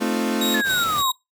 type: chord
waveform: 35% pulse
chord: F dominant seventh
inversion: first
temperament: equal with one note detuned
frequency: 220 / 261.6 / 308.6 / 349.2 Hz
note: A3 / C4 / Eb4 / F4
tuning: 0 / 0 / -14 / 0 cents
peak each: -22 / -24 / -28 / -26 dBFS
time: 0-0.62 s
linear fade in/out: 20 ms
type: tone with tremolo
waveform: sawtooth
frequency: 3795 Hz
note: A#7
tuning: 30 cents sharp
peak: -19 dBFS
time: 0.41-1.12 s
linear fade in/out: 5 ms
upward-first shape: square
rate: 3.5 Hz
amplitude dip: 60%
type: linear sweep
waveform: sine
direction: down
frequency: 1757 to 1000 Hz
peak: -20 dBFS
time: 0.54-1.11 s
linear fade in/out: 5 ms
type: noise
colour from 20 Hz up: pink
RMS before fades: -31 dBFS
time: 0.63-1.04 s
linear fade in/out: 50 ms
effects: noise-tail reverb RT60 0.2 s tail -23 dB re dry + high-pass 100 Hz 12 dB/octave